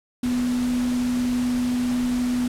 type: tone in noise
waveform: sine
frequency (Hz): 246.9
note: B3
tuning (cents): 0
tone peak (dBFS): -20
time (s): 0.23-2.48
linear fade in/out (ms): 5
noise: pink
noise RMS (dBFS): -35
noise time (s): 0.23-2.48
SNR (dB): +12
effects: low-pass 11000 Hz 12 dB/octave